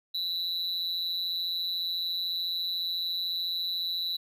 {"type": "tone with amplitude modulation", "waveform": "triangle", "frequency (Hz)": 3951, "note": "B7", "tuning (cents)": 0, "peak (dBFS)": -24, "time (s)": [0.14, 4.17], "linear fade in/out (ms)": 10, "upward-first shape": "sine", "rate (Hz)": 174, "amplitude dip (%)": 75, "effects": []}